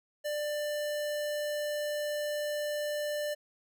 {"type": "tone", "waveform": "square", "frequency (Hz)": 593, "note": "D5", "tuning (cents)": 17, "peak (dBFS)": -32, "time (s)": [0.24, 3.35], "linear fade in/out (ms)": 20, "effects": []}